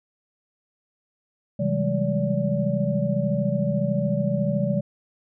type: tone cluster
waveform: sine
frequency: 132.3 / 162.8 / 190.7 / 204.5 / 576 Hz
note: C3 / E3 / G3 / G#3 / D5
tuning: +20 / -21 / -47 / -26 / -34 cents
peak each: -27 dBFS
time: 1.59-4.81 s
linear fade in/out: 10 ms
effects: none